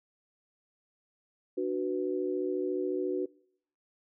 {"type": "chord", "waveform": "sine", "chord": "B minor", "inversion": "first", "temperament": "just", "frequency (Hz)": [296.3, 370.4, 493.9], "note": ["D4", "F#4", "B4"], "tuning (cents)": [15, 2, 0], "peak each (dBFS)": [-35, -30, -36], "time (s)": [1.57, 3.26], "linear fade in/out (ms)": 10, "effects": ["noise-tail reverb RT60 0.7 s tail -25 dB re dry"]}